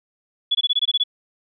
sine tone bursts, 3408 Hz, G#7, 44 cents sharp, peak -15 dBFS, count 9, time 0.51-1.038 s, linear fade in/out 10 ms, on 40 ms, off 21 ms, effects none

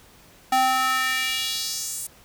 square tone with high-pass filter sweep, 259.2 Hz, C4, 16 cents flat, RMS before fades -24 dBFS, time 0.52-2.07 s, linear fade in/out 5 ms, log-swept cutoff 670 to 9400 Hz, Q 2.2, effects pink hiss -52 dBFS RMS until 2.24 s

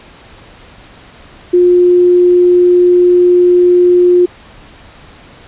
sine tone, 356 Hz, F4, 33 cents sharp, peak -4 dBFS, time 1.53-4.26 s, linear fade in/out 10 ms, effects pink hiss -38 dBFS RMS until 5.47 s + resampled to 8000 Hz

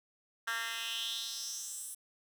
10% pulse tone with high-pass filter sweep, 229 Hz, A#3, 31 cents flat, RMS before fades -39 dBFS, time 0.47-1.95 s, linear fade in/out 10 ms, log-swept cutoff 1600 to 9800 Hz, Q 3.6, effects none

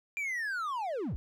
triangle linear sweep, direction down, 2395 to 41.2 Hz, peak -30 dBFS, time 0.17-1.16 s, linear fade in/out 0 ms, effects none

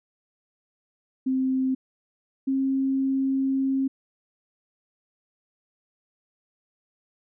sine tone pair in turn, 261.6 / 268.2 Hz, C4 / C4, 0 / +43 cents, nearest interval unison, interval 43 cents, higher second, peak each -21 dBFS, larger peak neither, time 1.26-1.75 / 2.47-3.88 s, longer second, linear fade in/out 10 ms, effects none

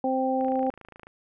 harmonic tone, 261.6 Hz, C4, in tune, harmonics 1 / 2 / 3, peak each -27 / -27 / -27 dBFS, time 0.04-0.7 s, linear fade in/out 2 ms
click train, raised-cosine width 0.5 ms, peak -30 dBFS, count 19, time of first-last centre 0.41-1.069 s, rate 27.3 Hz
effects none

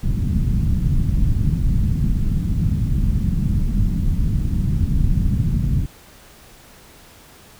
pink low-pass noise, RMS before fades -18 dBFS, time 0.03-5.86 s, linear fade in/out 10 ms, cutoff 200 Hz, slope 24 dB/octave, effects pink hiss -46 dBFS RMS until 7.59 s

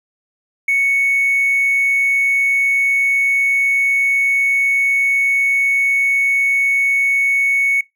triangle tone with hard clipping, 2218 Hz, C#7, in tune, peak -13 dBFS, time 0.68-7.81 s, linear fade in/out 5 ms, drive 4 dB, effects noise-tail reverb RT60 0.2 s tail -24 dB re dry

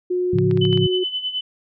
sine tone with pitch glide, 361 to 367.7 Hz, F#4 to F#4, -43 to -11 cents, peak -18 dBFS, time 0.1-1.04 s, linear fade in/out 10 ms, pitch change +32 cents, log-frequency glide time 0.32-0.45 s
sine chord, A augmented, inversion none, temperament equal with one note detuned, 110 / 139.96 / 174.61 Hz, A2 / C#3 / E#3, 0 / +17 / 0 cents, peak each -21 dBFS, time 0.33-0.87 s, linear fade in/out 5 ms
clicks, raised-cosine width 0.3 ms, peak -19 dBFS, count 6, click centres 0.386 / 0.512 / 0.574 / 0.652 / 0.729 / 0.775 s
sine tone with tremolo, 3014 Hz, F#7, 31 cents sharp, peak -20 dBFS, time 0.61-1.41 s, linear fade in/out 5 ms, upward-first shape sine, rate 9.5 Hz, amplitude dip 70%
effects none

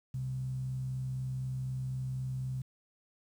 sine tone with frequency modulation, 130.1 Hz, C3, 9 cents flat, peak -33 dBFS, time 0.14-2.62 s, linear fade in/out 5 ms, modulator 64 Hz, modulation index 0.25, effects 10-bit

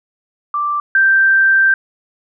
sine tone pair in turn, 1174.7 / 1568 Hz, D6 / G6, 0 / 0 cents, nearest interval perfect fourth, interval 500 cents, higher second, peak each -15 / -8 dBFS, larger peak second, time 0.54-0.8 / 0.95-1.74 s, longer second, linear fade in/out 2 ms, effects none

